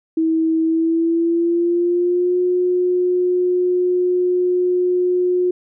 sine tone with pitch glide, 322.9 to 360.4 Hz, E4 to F#4, -36 to -45 cents, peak -14 dBFS, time 0.17-5.51 s, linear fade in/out 5 ms, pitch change +191 cents, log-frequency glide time 0.62-2.39 s, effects none

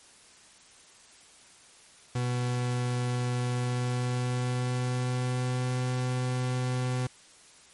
40% pulse tone with pitch glide, 123.47 to 126.36 Hz, B2 to B2, 0 to +40 cents, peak -26 dBFS, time 2.15-7.07 s, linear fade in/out 5 ms, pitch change +40 cents, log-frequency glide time 3.5-5.81 s, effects white hiss -55 dBFS RMS until 7.73 s + MP3 48 kbps

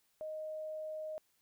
sine tone, 622.3 Hz, D#5, in tune, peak -39 dBFS, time 0.21-1.18 s, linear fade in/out 0 ms, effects white hiss -75 dBFS RMS until 1.41 s

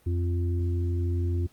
harmonic tone, 87.31 Hz, F2, in tune, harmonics 1 / 3 / 4, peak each -24 / -38 / -36 dBFS, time 0.06-1.47 s, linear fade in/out 10 ms, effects pink hiss -62 dBFS RMS until 1.52 s + Opus 32 kbps

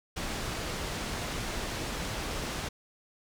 pink low-pass noise, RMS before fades -35 dBFS, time 0.16-2.69 s, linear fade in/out 10 ms, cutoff 7600 Hz, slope 12 dB/octave, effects none

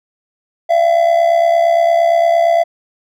triangle tone with amplitude modulation, 675 Hz, E5, 41 cents sharp, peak -4 dBFS, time 0.69-2.64 s, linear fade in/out 20 ms, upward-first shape sine, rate 68.7 Hz, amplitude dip 65%, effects none

